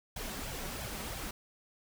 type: noise with flanger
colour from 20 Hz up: pink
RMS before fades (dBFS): -40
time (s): 0.16-1.31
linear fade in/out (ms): 5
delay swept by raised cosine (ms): 1.2 to 5.4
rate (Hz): 3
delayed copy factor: +0.65
effects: none